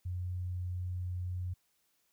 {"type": "tone", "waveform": "sine", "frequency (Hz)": 90.2, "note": "F#2", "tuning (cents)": -44, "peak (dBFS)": -34, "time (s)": [0.05, 1.54], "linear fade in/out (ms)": 10, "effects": ["white hiss -75 dBFS RMS until 2.12 s"]}